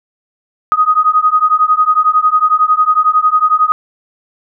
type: beating tone pair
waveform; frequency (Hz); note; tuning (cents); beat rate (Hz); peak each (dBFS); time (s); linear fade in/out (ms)
sine; 1244.5 / 1255.5; D#6 / D#6; 0 / +15; 11; -11; 0.72-3.72; 0
effects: none